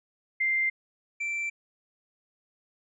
sine / triangle tone pair in turn, 2093 / 2342 Hz, C7 / D7, 0 / -5 cents, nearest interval major second, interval 195 cents, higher second, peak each -23 / -27 dBFS, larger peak first, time 0.4-0.7 / 1.2-1.5 s, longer neither, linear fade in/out 10 ms, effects resampled to 22050 Hz

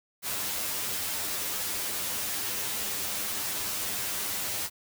white noise with comb filter, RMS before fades -32 dBFS, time 0.22-4.7 s, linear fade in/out 50 ms, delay 9.9 ms, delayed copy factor +0.9, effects none

